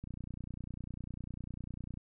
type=click train; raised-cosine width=5 ms; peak=-30 dBFS; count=59; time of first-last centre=0.04-1.973 s; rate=30 Hz; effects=none